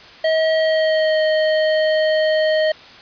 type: tone with pitch glide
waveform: square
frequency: 638 to 623.8 Hz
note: D#5 to D#5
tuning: +43 to +4 cents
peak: -15 dBFS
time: 0.24-2.72 s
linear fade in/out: 5 ms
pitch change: -39 cents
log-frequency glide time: 0.54-1.22 s
effects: white hiss -41 dBFS RMS until 3.01 s + resampled to 11025 Hz